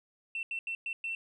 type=tone bursts at uneven times; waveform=sine; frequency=2695 Hz; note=E7; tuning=38 cents sharp; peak=-32 dBFS; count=5; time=0.35-0.43 / 0.51-0.59 / 0.67-0.75 / 0.86-0.93 / 1.04-1.15 s; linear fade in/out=2 ms; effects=tanh soft clip ceiling -28 dBFS